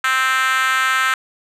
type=tone with high-pass filter; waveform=5% pulse; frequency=261.6 Hz; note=C4; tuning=in tune; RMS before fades=-17 dBFS; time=0.04-1.14 s; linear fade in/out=2 ms; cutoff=1400 Hz; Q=4.1; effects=low-pass 12000 Hz 12 dB/octave